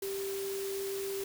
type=tone in noise; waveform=sine; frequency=392 Hz; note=G4; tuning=in tune; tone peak=-34 dBFS; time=0.02-1.24 s; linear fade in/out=5 ms; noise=white; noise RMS=-43 dBFS; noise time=0.02-1.24 s; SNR=+6 dB; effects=none